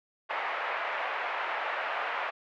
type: band-pass noise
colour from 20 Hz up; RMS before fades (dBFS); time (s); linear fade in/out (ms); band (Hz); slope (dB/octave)
pink; -33; 0.29-2.31; 20; 630 to 2400; 24
effects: none